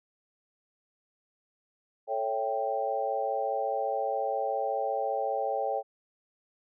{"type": "chord", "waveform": "sine", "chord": "A dominant seventh", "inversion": "none", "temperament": "equal", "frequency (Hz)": [440, 554.4, 659.3, 784], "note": ["A4", "C#5", "E5", "G5"], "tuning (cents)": [0, 0, 0, 0], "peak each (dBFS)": [-35, -32, -35, -31], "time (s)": [2.07, 5.83], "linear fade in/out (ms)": 50, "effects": []}